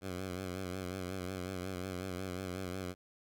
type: tone with vibrato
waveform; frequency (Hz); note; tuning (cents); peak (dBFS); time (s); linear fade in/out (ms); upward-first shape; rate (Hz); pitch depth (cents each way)
10% pulse; 92.5; F#2; 0; -30; 0.01-2.95; 50; sine; 5.5; 65
effects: none